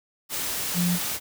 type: tone in noise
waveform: sine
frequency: 176 Hz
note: F3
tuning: 14 cents sharp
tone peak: -21 dBFS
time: 0.74-0.99 s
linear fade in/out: 50 ms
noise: white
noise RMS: -29 dBFS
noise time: 0.29-1.2 s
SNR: +5 dB
effects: none